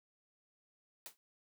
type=noise with exponential decay; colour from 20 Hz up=white; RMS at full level=-44 dBFS; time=1.06-1.17 s; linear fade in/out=0 ms; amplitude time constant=23 ms; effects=noise-tail reverb RT60 0.1 s tail -24 dB re dry + high-pass 200 Hz 12 dB/octave